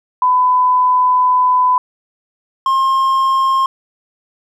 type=tone pair in turn; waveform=sine / triangle; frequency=1003 / 1066.1 Hz; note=B5 / C6; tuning=+26 / +32 cents; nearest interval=minor second; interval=106 cents; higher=second; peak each=-9 dBFS; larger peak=neither; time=0.22-1.78 / 2.66-3.66 s; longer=first; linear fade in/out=2 ms; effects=none